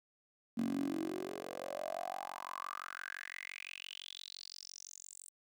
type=tone with high-pass filter sweep; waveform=10% pulse; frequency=45.84 Hz; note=F#1; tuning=15 cents flat; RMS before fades=-43 dBFS; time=0.57-5.3 s; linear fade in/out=10 ms; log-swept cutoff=230 to 8600 Hz; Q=7.7; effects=none